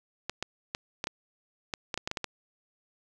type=clicks; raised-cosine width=0.2 ms; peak=-14 dBFS; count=12; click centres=0.296 / 0.426 / 0.749 / 1.041 / 1.071 / 1.738 / 1.942 / 1.976 / 2.075 / 2.114 / 2.172 / 2.243 s; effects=none